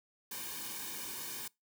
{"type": "noise with comb filter", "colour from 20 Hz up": "white", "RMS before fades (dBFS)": -42, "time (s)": [0.31, 1.48], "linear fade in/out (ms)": 5, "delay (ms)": 1.5, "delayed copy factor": -0.95, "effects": ["noise-tail reverb RT60 0.2 s tail -24 dB re dry"]}